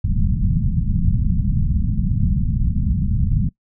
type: low-pass noise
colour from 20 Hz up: pink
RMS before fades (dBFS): -18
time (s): 0.04-3.49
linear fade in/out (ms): 5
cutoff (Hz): 210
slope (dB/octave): 48
effects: noise-tail reverb RT60 0.1 s tail -20 dB re dry